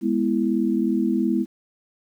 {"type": "chord", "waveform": "sine", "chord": "E major", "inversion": "first", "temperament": "equal", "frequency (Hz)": [207.7, 246.9, 329.6], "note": ["G#3", "B3", "E4"], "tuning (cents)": [0, 0, 0], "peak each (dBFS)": -23, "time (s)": [0.01, 1.46], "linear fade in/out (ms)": 50, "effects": ["9-bit"]}